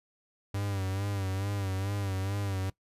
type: tone with vibrato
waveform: 45% pulse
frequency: 98 Hz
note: G2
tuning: in tune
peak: -30 dBFS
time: 0.54-2.7 s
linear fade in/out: 5 ms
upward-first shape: sine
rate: 2.3 Hz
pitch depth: 60 cents each way
effects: noise-tail reverb RT60 0.1 s tail -20 dB re dry + resampled to 32000 Hz